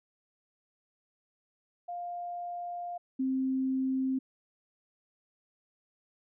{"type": "tone pair in turn", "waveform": "sine", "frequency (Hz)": [702, 263], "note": ["F5", "C4"], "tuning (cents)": [9, 9], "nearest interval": "octave + perfect fourth", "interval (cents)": 1700, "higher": "first", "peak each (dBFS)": [-35, -27], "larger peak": "second", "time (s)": [[1.88, 2.98], [3.19, 4.19]], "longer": "first", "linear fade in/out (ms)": 10, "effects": []}